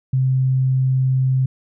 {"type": "tone", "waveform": "sine", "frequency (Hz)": 130.81, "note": "C3", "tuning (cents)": 0, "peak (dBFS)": -14, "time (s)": [0.13, 1.46], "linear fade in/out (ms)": 5, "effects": []}